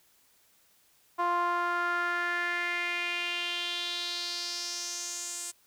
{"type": "tone with band-pass filter sweep", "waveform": "sawtooth", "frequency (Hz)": 349.2, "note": "F4", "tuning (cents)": 0, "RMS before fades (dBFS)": -32, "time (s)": [1.18, 5.52], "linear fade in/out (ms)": 20, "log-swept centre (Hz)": [970, 8100], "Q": 3.8, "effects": ["white hiss -65 dBFS RMS until 5.66 s"]}